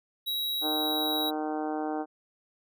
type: tone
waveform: square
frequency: 3861 Hz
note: B7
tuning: 40 cents flat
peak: -29 dBFS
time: 0.26-1.31 s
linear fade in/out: 20 ms
type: harmonic tone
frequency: 153.7 Hz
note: D#3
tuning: 21 cents flat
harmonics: 2 / 3 / 4 / 5 / 6 / 7 / 8 / 9 / 10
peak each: -32 / -37 / -39 / -34 / -43 / -47 / -48 / -49 / -50 dBFS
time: 0.61-2.06 s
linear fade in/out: 50 ms
effects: none